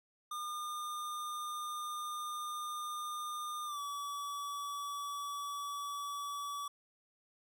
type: tone with pitch glide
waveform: square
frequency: 1211 to 1144.4 Hz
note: D#6 to D6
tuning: -47 to -45 cents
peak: -39 dBFS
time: 0.31-6.68 s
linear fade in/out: 5 ms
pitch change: -98 cents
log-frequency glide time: 3.65-3.8 s
effects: none